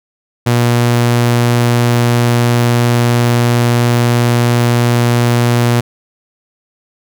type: tone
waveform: sawtooth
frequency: 119.8 Hz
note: A#2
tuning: 48 cents sharp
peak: -5 dBFS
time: 0.46-5.81 s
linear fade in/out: 10 ms
effects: none

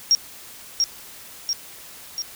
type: tone with echo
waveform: sine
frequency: 5588 Hz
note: F8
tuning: in tune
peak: -12 dBFS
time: 0.11-0.15 s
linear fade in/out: 0 ms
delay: 690 ms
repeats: 3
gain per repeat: -4 dB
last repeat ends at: 2.22 s
effects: white hiss -42 dBFS RMS until 2.35 s

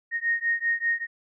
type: beating tone pair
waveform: sine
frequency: 1856 / 1861.1 Hz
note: A#6 / A#6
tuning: -8 / -3 cents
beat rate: 5.1 Hz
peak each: -26 dBFS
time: 0.11-1.07 s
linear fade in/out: 50 ms
effects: none

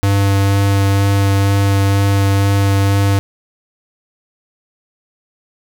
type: tone with vibrato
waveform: square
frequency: 99 Hz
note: G2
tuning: 18 cents sharp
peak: -11 dBFS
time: 0.03-3.19 s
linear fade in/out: 0 ms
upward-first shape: sine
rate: 2.1 Hz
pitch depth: 9 cents each way
effects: 7-bit

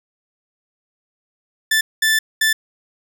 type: tone bursts at uneven times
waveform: sawtooth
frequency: 1760 Hz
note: A6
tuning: in tune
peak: -10 dBFS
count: 3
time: 1.71-1.81 / 2.02-2.19 / 2.41-2.53 s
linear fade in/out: 5 ms
effects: none

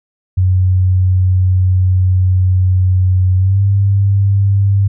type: tone with pitch glide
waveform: sine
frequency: 92.5 to 99.14 Hz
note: F#2 to G2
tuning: 0 to +20 cents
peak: -8 dBFS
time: 0.37-4.88 s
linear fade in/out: 10 ms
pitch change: +120 cents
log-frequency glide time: 3.36-3.61 s
effects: none

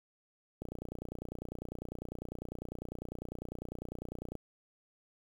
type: click train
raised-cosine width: 2 ms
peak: -27 dBFS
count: 113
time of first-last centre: 0.62-4.353 s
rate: 30 Hz
effects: 9-bit

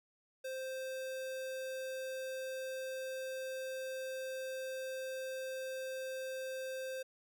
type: tone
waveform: square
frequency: 523.3 Hz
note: C5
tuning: in tune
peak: -40 dBFS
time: 0.44-7.03 s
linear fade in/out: 10 ms
effects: none

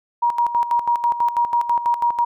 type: tone with tremolo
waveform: sine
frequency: 950 Hz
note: A#5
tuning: 33 cents sharp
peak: -14 dBFS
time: 0.22-2.25 s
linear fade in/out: 10 ms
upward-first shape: square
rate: 6.1 Hz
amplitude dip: 70%
effects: none

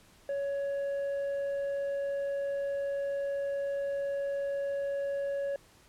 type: tone with tanh clipping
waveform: sine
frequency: 559 Hz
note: C#5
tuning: 14 cents sharp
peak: -31 dBFS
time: 0.29-5.56 s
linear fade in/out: 2 ms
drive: 4 dB
effects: pink hiss -60 dBFS RMS until 5.88 s + low-pass 12000 Hz 12 dB/octave

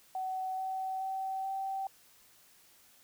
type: tone with pitch steps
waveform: sine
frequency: 753 / 760 / 767 / 774.2 Hz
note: F#5 / F#5 / G5 / G5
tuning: +30 / +46 / -38 / -22 cents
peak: -33 dBFS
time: 0.15-1.87 s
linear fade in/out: 2 ms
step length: 430 ms
effects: white hiss -62 dBFS RMS until 3.03 s

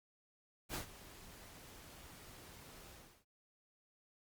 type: noise with ADSR envelope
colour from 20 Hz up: pink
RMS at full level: -40 dBFS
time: 0.69-3.25 s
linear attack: 55 ms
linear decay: 110 ms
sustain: -16 dB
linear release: 330 ms
effects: Opus 48 kbps

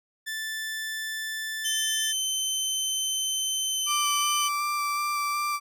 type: tone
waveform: sawtooth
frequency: 1760 Hz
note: A6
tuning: in tune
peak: -27 dBFS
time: 0.26-2.13 s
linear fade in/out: 20 ms
type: tone with pitch glide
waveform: 20% pulse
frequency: 3078 to 3030 Hz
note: G7 to F#7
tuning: -32 to +40 cents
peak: -20 dBFS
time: 1.64-4.49 s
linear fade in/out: 20 ms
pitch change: -28 cents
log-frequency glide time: 3.7-4.1 s
type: tone with vibrato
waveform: 35% pulse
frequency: 1174 Hz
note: D6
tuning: 1 cent flat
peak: -24 dBFS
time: 3.86-5.6 s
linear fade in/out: 50 ms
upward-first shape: square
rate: 2.7 Hz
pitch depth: 9 cents each way
effects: none

